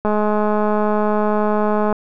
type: click train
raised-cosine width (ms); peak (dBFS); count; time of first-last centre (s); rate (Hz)
1; -6; 397; 0.05-1.927; 211
effects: none